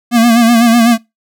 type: tone with vibrato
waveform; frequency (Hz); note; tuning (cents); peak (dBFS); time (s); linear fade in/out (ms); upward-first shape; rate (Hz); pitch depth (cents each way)
square; 233.1; A#3; 0; -6; 0.11-0.98; 50; sine; 8; 61
effects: noise-tail reverb RT60 0.2 s tail -23 dB re dry